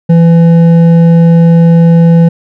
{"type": "tone with hard clipping", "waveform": "sine", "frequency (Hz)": 167.3, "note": "E3", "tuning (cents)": 26, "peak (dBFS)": -3, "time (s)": [0.09, 2.29], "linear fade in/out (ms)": 10, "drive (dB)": 7, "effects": []}